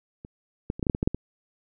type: clicks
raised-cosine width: 3 ms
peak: -27 / -14 / -23 / -12 / -15 / -6 / -16 / -11 / -7 / -16 dBFS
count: 10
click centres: 0.249 / 0.701 / 0.795 / 0.828 / 0.868 / 0.898 / 0.949 / 1.029 / 1.075 / 1.146 s
effects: none